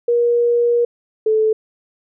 sine tone pair in turn, 475.9 / 436 Hz, A#4 / A4, +36 / -16 cents, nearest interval major second, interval 152 cents, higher first, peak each -12 dBFS, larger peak neither, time 0.08-0.85 / 1.26-1.53 s, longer first, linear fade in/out 5 ms, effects none

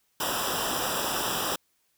pink noise with comb filter, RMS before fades -29 dBFS, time 0.2-1.56 s, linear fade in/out 5 ms, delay 0.46 ms, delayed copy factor -0.95, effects white hiss -71 dBFS RMS until 1.97 s

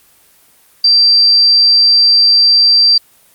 sine tone, 4699 Hz, D8, in tune, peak -5 dBFS, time 0.84-2.98 s, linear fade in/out 5 ms, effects white hiss -48 dBFS RMS until 3.34 s + Opus 24 kbps

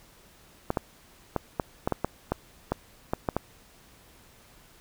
clicks, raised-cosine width 1 ms, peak -11 dBFS, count 12, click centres 0.704 / 0.772 / 1.363 / 1.598 / 1.875 / 1.923 / 2.046 / 2.32 / 2.72 / 3.135 / 3.288 / 3.366 s, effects pink hiss -56 dBFS RMS until 4.8 s

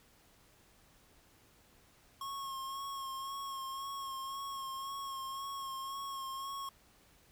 square tone with vibrato, 1086 Hz, C#6, 36 cents flat, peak -40 dBFS, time 2.21-6.69 s, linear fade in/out 2 ms, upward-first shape sine, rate 1.9 Hz, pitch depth 27 cents each way, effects pink hiss -65 dBFS RMS until 7.31 s

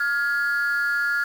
sine tone pair together, 1412.7 / 1680 Hz, F6 / G#6, +19 / +19 cents, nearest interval minor third, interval 300 cents, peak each -20 / -23 dBFS, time 0-1.24 s, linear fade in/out 5 ms, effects tanh soft clip ceiling -17 dBFS + 7-bit

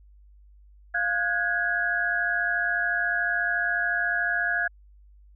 sine tone cluster, 695 / 1456 / 1567 / 1661 Hz, F5 / F#6 / G6 / G#6, -9 / -28 / -1 / 0 cents, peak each -32 / -28 / -34 / -25 dBFS, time 0.94-4.68 s, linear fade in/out 10 ms, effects added 50 Hz sine -50 dBFS peak until 5.35 s

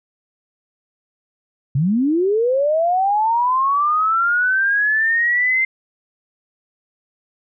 sine linear sweep, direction up, 125.7 to 2093 Hz, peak -14 dBFS, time 1.75-5.65 s, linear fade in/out 5 ms, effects none

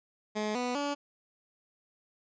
15% pulse tone with pitch steps, 212.5 / 246.9 / 286.9 Hz, G#3 / B3 / D4, +40 / 0 / -40 cents, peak -24 dBFS, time 0.35-0.95 s, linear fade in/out 20 ms, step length 200 ms, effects resampled to 16000 Hz

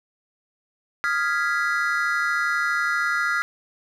triangle chord, F half-diminished seventh, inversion third, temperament equal, 1244.5 / 1396.9 / 1661.2 / 1975.5 Hz, Eb6 / F6 / Ab6 / Cb7, 0 / 0 / 0 / 0 cents, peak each -27 / -22 / -25 / -26 dBFS, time 1.04-3.42 s, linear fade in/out 0 ms, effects none

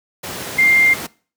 sine tone in noise, 2105 Hz, C7, 10 cents sharp, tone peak -10 dBFS, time 0.58-0.94 s, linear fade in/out 10 ms, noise pink, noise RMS -27 dBFS, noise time 0.23-1.07 s, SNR +14 dB, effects noise-tail reverb RT60 0.4 s tail -21 dB re dry + high-pass 150 Hz 12 dB/octave

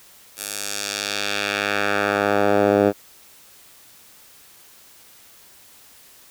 10% pulse tone with band-pass filter sweep, 101.7 Hz, G#2, 36 cents flat, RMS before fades -21 dBFS, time 0.36-2.93 s, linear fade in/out 50 ms, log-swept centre 11000 to 450 Hz, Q 1, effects white hiss -49 dBFS RMS until 6.3 s

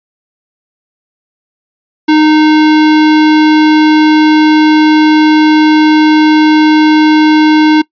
square tone, 308.1 Hz, D#4, 17 cents flat, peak -4 dBFS, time 2.08-7.82 s, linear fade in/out 10 ms, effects noise-tail reverb RT60 0.1 s tail -22 dB re dry + resampled to 11025 Hz

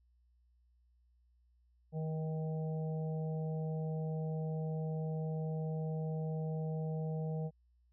harmonic tone with a mistuned harmonic, 157.4 Hz, D#3, 20 cents sharp, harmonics 1 / 3 / 4 / 5, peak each -35 / -44 / -49 / -52 dBFS, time 1.92-7.51 s, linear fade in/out 50 ms, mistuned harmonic 3, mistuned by +17 cents, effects added 60 Hz sine -67 dBFS peak until 7.92 s

